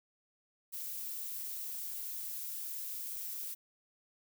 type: noise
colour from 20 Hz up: violet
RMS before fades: -41 dBFS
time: 0.72-3.55 s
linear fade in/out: 20 ms
effects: none